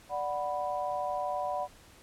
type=chord; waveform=sine; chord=B minor; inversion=first; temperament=equal; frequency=587.3 / 740 / 987.8 Hz; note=D5 / F#5 / B5; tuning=0 / 0 / 0 cents; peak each=-35 / -33 / -36 dBFS; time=0.09-1.68 s; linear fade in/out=50 ms; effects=pink hiss -56 dBFS RMS until 2.02 s + low-pass 12000 Hz 12 dB/octave